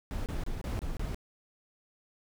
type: noise bursts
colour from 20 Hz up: brown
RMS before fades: -34 dBFS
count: 6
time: 0.11-1.145 s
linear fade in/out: 0 ms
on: 150 ms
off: 27 ms
effects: none